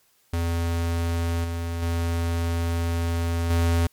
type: tone with level steps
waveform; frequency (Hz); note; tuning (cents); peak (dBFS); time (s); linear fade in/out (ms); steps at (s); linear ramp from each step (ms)
square; 84.4; E2; +41; -23 / -27 / -23 / -19; 0.33-3.87; 5; 1.44 / 1.82 / 3.5; 5
effects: white hiss -63 dBFS RMS until 3.92 s + MP3 96 kbps